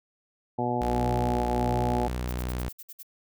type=harmonic tone; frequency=121.9 Hz; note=B2; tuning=22 cents flat; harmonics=1 / 2 / 3 / 4 / 5 / 6 / 7; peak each=-33 / -31 / -33 / -35 / -35 / -32 / -31 dBFS; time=0.58-2.08 s; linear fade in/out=10 ms
type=tone; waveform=sawtooth; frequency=61.74 Hz; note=B1; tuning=in tune; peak=-25 dBFS; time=0.81-2.69 s; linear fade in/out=5 ms
type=noise bursts; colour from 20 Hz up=violet; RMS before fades=-42 dBFS; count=8; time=2.28-3.031 s; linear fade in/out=10 ms; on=44 ms; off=57 ms
effects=none